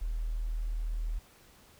sine tone, 39.75 Hz, D#1, 38 cents sharp, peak -30 dBFS, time 0.01-1.19 s, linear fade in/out 10 ms, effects pink hiss -59 dBFS RMS until 1.79 s

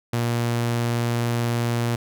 sawtooth tone, 118.4 Hz, A#2, 27 cents sharp, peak -17 dBFS, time 0.13-1.96 s, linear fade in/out 5 ms, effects none

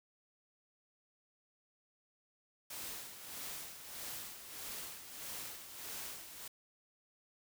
white noise with tremolo, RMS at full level -44 dBFS, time 2.7-6.48 s, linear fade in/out 5 ms, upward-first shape sine, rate 1.6 Hz, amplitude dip 60%, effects none

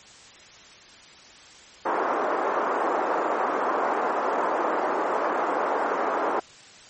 white band-pass noise, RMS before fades -25 dBFS, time 1.85-6.4 s, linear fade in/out 10 ms, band 320 to 1200 Hz, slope 24 dB/octave, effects white hiss -48 dBFS RMS until 6.89 s + MP3 32 kbps

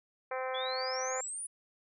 harmonic tone, 258.8 Hz, C4, 19 cents flat, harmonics 2 / 3 / 4 / 5 / 6 / 7 / 8 / 9, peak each -36 / -40 / -42 / -44 / -46 / -47 / -48 / -49 dBFS, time 0.31-1.21 s, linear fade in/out 5 ms
sine exponential sweep, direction up, 3322 to 10000 Hz, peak -37 dBFS, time 0.54-1.47 s, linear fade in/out 10 ms
effects none

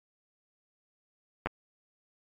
clicks, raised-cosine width 0.5 ms, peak -14 / -18 dBFS, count 2, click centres 1.46 / 1.47 s, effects AAC 48 kbps

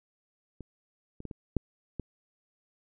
clicks, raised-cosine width 3 ms, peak -29 / -30 / -25 / -27 / -13 / -21 dBFS, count 6, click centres 0.607 / 1.204 / 1.253 / 1.312 / 1.567 / 1.997 s, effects none

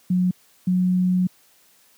sine tone pair in turn, 181.6 / 182.42 Hz, F#3 / F#3, -32 / -24 cents, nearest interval unison, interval 8 cents, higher second, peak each -16 dBFS, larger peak neither, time 0.1-0.31 / 0.67-1.27 s, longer second, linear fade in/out 5 ms, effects white hiss -57 dBFS RMS until 1.97 s + high-pass 100 Hz 12 dB/octave

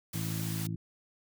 white noise, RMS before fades -41 dBFS, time 0.13-0.67 s, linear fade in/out 5 ms
harmonic tone, 54.6 Hz, A1, 13 cents flat, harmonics 2 / 3 / 4 / 5 / 6, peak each -36 / -35 / -45 / -47 / -45 dBFS, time 0.14-0.76 s, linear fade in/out 5 ms
effects none

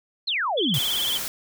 sine exponential sweep, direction down, 4374 to 113.6 Hz, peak -22 dBFS, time 0.27-0.79 s, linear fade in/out 10 ms
sine tone with vibrato, 3264 Hz, G#7, 31 cents flat, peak -23 dBFS, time 0.57-1.18 s, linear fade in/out 10 ms, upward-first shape triangle, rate 18 Hz, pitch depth 130 cents each way
white noise, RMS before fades -30 dBFS, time 0.74-1.28 s, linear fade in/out 0 ms
effects none

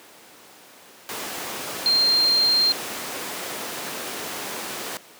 sine tone in noise, 4186 Hz, C8, in tune, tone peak -16 dBFS, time 1.86-2.72 s, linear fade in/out 0 ms, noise pink, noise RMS -30 dBFS, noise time 1.09-4.97 s, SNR +11 dB, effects pink hiss -47 dBFS RMS until 5.19 s + high-pass 300 Hz 12 dB/octave

